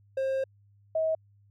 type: tone pair in turn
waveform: triangle / sine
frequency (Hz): 533 / 638.8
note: C5 / D#5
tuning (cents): +32 / +45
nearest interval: minor third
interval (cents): 313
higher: second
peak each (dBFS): -24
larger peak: neither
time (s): 0.17-0.44 / 0.95-1.15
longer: first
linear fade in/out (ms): 5
effects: added 101 Hz sine -58 dBFS peak until 1.5 s